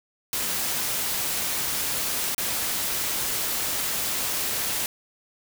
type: noise with dropouts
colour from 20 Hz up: white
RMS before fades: -27 dBFS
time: 0.33-4.86 s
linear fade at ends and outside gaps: 1 ms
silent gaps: 2.347-2.38 s
effects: none